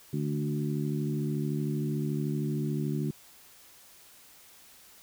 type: harmonic tone with a mistuned harmonic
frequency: 73.42 Hz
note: D2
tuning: in tune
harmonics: 2 / 3 / 4 / 5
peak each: -30 / -34 / -36 / -38 dBFS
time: 0.13-3.11 s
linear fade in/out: 5 ms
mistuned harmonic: 2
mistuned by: +17 cents
effects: white hiss -55 dBFS RMS until 5.02 s